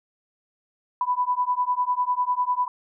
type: beating tone pair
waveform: sine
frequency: 987.8 / 997.8 Hz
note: B5 / B5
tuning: 0 / +17 cents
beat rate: 10 Hz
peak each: -24 dBFS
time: 1.01-2.68 s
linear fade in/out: 2 ms
effects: none